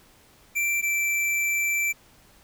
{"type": "tone pair in turn", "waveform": "square", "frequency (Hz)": [2349, 2337], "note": ["D7", "D7"], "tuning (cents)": [0, -9], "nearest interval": "unison", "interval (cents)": 9, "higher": "first", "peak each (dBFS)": -23, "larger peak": "neither", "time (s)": [[0.55, 0.82], [0.82, 1.93]], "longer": "second", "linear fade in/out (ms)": 20, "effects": ["pink hiss -56 dBFS RMS until 2.43 s"]}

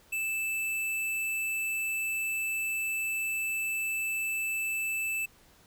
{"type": "tone", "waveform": "square", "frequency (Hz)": 2637, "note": "E7", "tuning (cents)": 0, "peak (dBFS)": -30, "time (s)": [0.12, 5.26], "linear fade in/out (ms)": 10, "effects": ["pink hiss -60 dBFS RMS until 5.66 s"]}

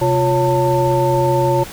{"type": "tone cluster", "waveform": "sine", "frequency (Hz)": [130.6, 351.8, 555, 895], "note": ["C3", "F4", "C#5", "A5"], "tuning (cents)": [-3, 13, 2, 29], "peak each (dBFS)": -18, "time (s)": [0.01, 1.64], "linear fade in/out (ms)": 10, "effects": ["pink hiss -33 dBFS RMS until 1.72 s"]}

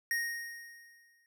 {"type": "tone with exponential decay", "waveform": "square", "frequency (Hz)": 1864.7, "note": "A#6", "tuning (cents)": 0, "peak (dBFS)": -29, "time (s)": [0.11, 1.26], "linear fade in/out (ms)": 1, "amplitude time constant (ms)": 250, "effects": []}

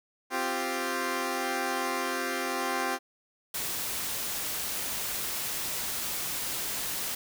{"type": "chord", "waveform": "10% pulse", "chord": "C suspended fourth", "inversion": "none", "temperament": "equal", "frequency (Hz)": [261.6, 349.2, 392], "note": ["C4", "F4", "G4"], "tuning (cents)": [0, 0, 0], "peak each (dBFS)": -25, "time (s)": [0.3, 2.99], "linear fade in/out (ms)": 50}
{"type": "noise", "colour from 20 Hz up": "white", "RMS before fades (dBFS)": -33, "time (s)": [3.54, 7.15], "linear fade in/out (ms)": 5}
{"effects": []}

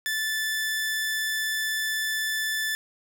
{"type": "tone", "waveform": "sawtooth", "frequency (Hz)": 1752, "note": "A6", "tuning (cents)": -8, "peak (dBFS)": -22, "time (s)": [0.06, 2.75], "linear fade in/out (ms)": 0, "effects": []}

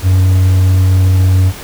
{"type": "tone", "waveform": "triangle", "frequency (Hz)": 93.2, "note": "F#2", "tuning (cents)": 13, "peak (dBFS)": -4, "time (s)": [0.02, 1.53], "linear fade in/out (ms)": 50, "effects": ["pink hiss -29 dBFS RMS until 1.63 s"]}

